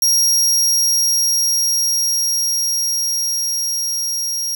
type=tone with level ramp; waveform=sawtooth; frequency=5620 Hz; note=F8; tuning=10 cents sharp; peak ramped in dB=-9 to -17 dBFS; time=0.02-4.55 s; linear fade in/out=2 ms; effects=7-bit